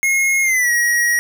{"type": "tone with pitch glide", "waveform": "square", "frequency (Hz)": [2158, 1900.5], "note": ["C#7", "A#6"], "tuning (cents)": [-47, 33], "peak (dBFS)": -14, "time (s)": [0.03, 1.19], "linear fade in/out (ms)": 0, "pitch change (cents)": -220, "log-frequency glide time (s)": [0.42, 0.71], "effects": []}